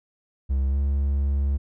triangle tone with pitch glide, 67.1 to 69.71 Hz, C2 to C#2, +44 to +10 cents, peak -18 dBFS, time 0.49-1.58 s, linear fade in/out 20 ms, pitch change +66 cents, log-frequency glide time 0.69-0.76 s, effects none

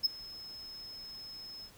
triangle tone with ADSR envelope, 5180 Hz, E8, 31 cents flat, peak -21 dBFS, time 0.03-1.71 s, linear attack 25 ms, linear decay 14 ms, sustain -22 dB, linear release 72 ms, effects pink hiss -58 dBFS RMS until 1.77 s

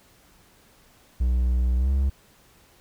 triangle tone with pitch glide, 61.74 to 67.72 Hz, B1 to C#2, 0 to -40 cents, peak -17 dBFS, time 1.2-2.1 s, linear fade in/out 10 ms, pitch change +160 cents, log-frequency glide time 1.77-1.9 s, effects pink hiss -57 dBFS RMS until 2.8 s

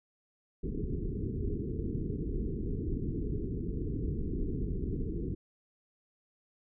pink low-pass noise, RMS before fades -34 dBFS, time 0.63-5.35 s, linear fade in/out 10 ms, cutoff 440 Hz, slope 96 dB/octave, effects none

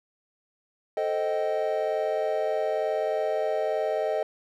triangle chord, A half-diminished seventh, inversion none, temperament equal with one note detuned, 440 / 523.3 / 622.3 / 774.1 Hz, A4 / C5 / Eb5 / G5, 0 / 0 / 0 / -22 cents, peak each -28 / -31 / -25 / -31 dBFS, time 0.97-4.23 s, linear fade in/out 2 ms, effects none

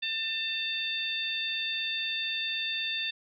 harmonic tone with a mistuned harmonic, 896 Hz, A5, 31 cents sharp, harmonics 2 / 3 / 4 / 5, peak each -38 / -34 / -32 / -42 dBFS, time 0.02-3.11 s, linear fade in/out 10 ms, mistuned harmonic 5, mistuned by +28 cents, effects none

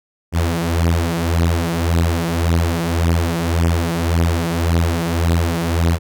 sawtooth beating tone pair, 83.1 / 84.9 Hz, E2 / F2, +15 / -48 cents, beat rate 1.8 Hz, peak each -14 dBFS, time 0.32-5.99 s, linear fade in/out 50 ms, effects none

